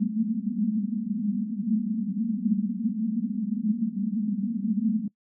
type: band-pass noise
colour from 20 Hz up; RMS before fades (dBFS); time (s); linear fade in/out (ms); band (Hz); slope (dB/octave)
pink; -27; 0-5.08; 5; 200 to 230; 96
effects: noise-tail reverb RT60 0.1 s tail -22 dB re dry